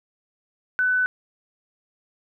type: tone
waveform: sine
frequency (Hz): 1500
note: F#6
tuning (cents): +23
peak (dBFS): -18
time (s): 0.79-1.06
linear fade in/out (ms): 0
effects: none